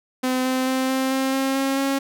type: tone with pitch steps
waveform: sawtooth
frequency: 256.2 / 258.6 / 261 / 263.4 / 265.8 / 268.3 / 270.8 / 273.3 Hz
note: C4 / C4 / C4 / C4 / C4 / C4 / C#4 / C#4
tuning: -36 / -20 / -4 / +12 / +27 / +44 / -40 / -24 cents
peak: -16 dBFS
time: 0.23-1.99 s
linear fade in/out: 10 ms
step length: 220 ms
effects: none